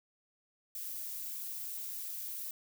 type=noise with amplitude modulation; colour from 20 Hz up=violet; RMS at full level=-39 dBFS; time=0.75-2.51 s; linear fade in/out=2 ms; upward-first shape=sine; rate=194 Hz; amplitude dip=45%; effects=none